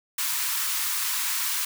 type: high-pass noise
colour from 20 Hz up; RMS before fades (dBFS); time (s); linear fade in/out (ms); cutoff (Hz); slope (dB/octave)
white; -27; 0.18-1.65; 5; 900; 96
effects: none